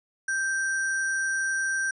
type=tone with sample-and-hold; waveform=sine; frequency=1568 Hz; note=G6; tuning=in tune; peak=-24 dBFS; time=0.28-1.91 s; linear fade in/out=5 ms; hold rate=7350 Hz; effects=resampled to 24000 Hz